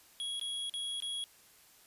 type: tone with dropouts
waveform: square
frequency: 3322 Hz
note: G#7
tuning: in tune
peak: -36 dBFS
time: 0.2-1.24 s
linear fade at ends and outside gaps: 0 ms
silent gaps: 0.396-0.413 / 0.696-0.739 / 1.002-1.023 s
effects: white hiss -61 dBFS RMS until 1.86 s + resampled to 32000 Hz